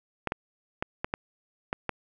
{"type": "clicks", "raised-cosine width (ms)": 0.5, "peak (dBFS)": -13, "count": 7, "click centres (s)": [0.273, 0.321, 0.825, 1.045, 1.139, 1.729, 1.893], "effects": []}